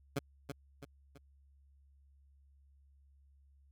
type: tone with echo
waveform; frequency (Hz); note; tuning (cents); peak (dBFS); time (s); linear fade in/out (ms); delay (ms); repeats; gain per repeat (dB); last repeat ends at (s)
15% pulse; 140; C#3; +18; -26; 0.16-0.19; 5; 330; 3; -7; 1.18
effects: added 69 Hz sine -62 dBFS peak until 3.71 s